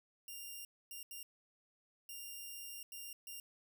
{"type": "tone bursts at uneven times", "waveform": "5% pulse", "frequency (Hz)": 2794, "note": "F7", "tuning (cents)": 0, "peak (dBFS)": -37, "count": 6, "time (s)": [[0.28, 0.65], [0.91, 1.03], [1.11, 1.23], [2.09, 2.83], [2.92, 3.13], [3.27, 3.4]], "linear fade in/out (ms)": 2, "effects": []}